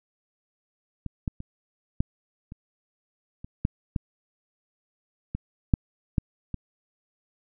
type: clicks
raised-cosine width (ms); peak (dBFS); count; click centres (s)
5; -20 / -15 / -24 / -10 / -27 / -26 / -10 / -13 / -17 / -6 / -9 / -18; 12; 1.063 / 1.278 / 1.404 / 2.005 / 2.521 / 3.445 / 3.651 / 3.962 / 5.35 / 5.738 / 6.182 / 6.543
effects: none